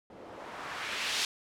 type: noise with low-pass filter sweep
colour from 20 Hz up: blue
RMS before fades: -37 dBFS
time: 0.1-1.25 s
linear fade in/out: 2 ms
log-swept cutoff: 380 to 4300 Hz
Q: 1.1
effects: none